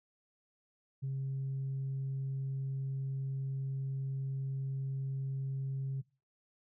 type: tone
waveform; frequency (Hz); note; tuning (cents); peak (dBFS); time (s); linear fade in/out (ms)
sine; 135; C#3; -45; -32; 1.02-6.02; 20
effects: noise-tail reverb RT60 0.3 s tail -21 dB re dry + tanh soft clip ceiling -31 dBFS